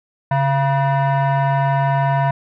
sine tone with frequency modulation, 139.6 Hz, C#3, 13 cents sharp, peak -12 dBFS, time 0.31-2.31 s, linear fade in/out 5 ms, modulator 824 Hz, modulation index 1.1, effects tanh soft clip ceiling -12 dBFS

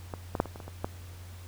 clicks, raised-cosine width 1 ms, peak -21 / -17 / -9 / -25 / -28 / -28 / -27 / -16 dBFS, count 8, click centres 0.138 / 0.352 / 0.401 / 0.457 / 0.559 / 0.602 / 0.68 / 0.845 s, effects added 89 Hz sine -43 dBFS peak until 1.47 s + pink hiss -53 dBFS RMS until 1.47 s

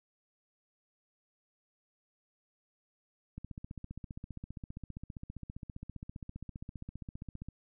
click train, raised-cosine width 5 ms, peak -30 dBFS, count 63, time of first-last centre 3.38-7.486 s, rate 15.1 Hz, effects none

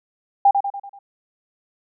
sine tone with echo, 799 Hz, G5, 33 cents sharp, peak -9 dBFS, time 0.45-0.51 s, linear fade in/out 5 ms, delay 96 ms, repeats 5, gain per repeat -6 dB, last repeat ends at 0.99 s, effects none

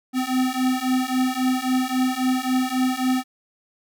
square beating tone pair, 254.7 / 258.4 Hz, C4 / C4, -46 / -21 cents, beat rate 3.7 Hz, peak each -24 / -23 dBFS, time 0.13-3.24 s, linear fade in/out 50 ms, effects none

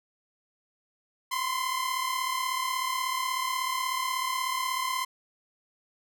sawtooth tone pair together, 1018.6 / 1055 Hz, C6 / C6, -47 / +14 cents, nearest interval minor second, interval 61 cents, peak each -27 / -27 dBFS, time 1.31-5.05 s, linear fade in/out 10 ms, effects none

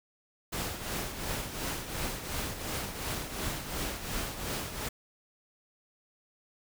pink noise with tremolo, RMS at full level -33 dBFS, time 0.52-4.89 s, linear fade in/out 10 ms, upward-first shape triangle, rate 2.8 Hz, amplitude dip 65%, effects none

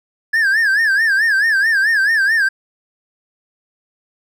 triangle tone with vibrato, 1690 Hz, G#6, 30 cents sharp, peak -10 dBFS, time 0.33-2.49 s, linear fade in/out 10 ms, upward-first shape sine, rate 4.6 Hz, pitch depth 150 cents each way, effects none

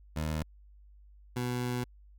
20% pulse tone pair in turn, 77.78 / 123.47 Hz, D#2 / B2, 0 / 0 cents, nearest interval minor sixth, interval 800 cents, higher second, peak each -26 dBFS, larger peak neither, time 0.16-0.43 / 1.36-1.84 s, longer second, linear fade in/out 5 ms, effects added 50 Hz sine -53 dBFS peak until 2.18 s

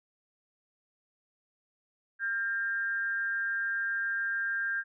sine tone with amplitude modulation, 1600 Hz, G6, 35 cents sharp, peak -26 dBFS, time 2.19-4.84 s, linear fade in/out 50 ms, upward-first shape sine, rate 207 Hz, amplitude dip 55%, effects none

